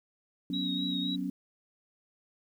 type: chord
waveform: sine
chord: F# suspended fourth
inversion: none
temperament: equal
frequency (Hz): 185 / 246.9 / 277.2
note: F#3 / B3 / C#4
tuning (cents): 0 / 0 / 0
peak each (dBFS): -35 / -37 / -34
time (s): 0.5-1.3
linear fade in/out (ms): 2
type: tone with vibrato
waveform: sine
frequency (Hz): 3816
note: A#7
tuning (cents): +40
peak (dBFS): -33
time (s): 0.53-1.16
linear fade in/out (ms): 10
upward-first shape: triangle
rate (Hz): 3.8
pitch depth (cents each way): 36
effects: 10-bit